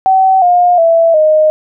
sine tone with pitch steps, 762 / 711 / 663.4 / 618.9 Hz, G5 / F5 / E5 / D#5, -49 / +31 / +11 / -9 cents, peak -5 dBFS, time 0.06-1.5 s, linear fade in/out 0 ms, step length 360 ms, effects none

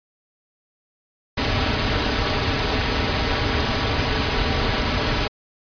pink noise with comb filter, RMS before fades -21 dBFS, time 1.37-5.28 s, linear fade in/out 10 ms, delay 5.7 ms, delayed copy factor -0.55, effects resampled to 11025 Hz

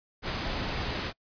pink noise, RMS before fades -32 dBFS, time 0.22-1.13 s, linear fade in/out 50 ms, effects noise-tail reverb RT60 0.1 s tail -25 dB re dry + resampled to 11025 Hz

